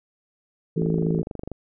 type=harmonic tone; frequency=55 Hz; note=A1; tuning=in tune; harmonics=3 / 4 / 5 / 6 / 7 / 8; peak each=-22 / -32 / -32 / -33 / -30 / -29 dBFS; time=0.76-1.22 s; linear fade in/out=10 ms
type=click train; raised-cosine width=2 ms; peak=-19 dBFS; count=18; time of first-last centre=0.82-1.517 s; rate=24.4 Hz
effects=none